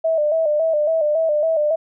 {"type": "tone with vibrato", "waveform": "sine", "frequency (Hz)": 623, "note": "D#5", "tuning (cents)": 2, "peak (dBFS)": -15, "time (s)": [0.04, 1.76], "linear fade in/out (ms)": 10, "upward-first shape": "square", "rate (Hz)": 3.6, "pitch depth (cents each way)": 70, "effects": []}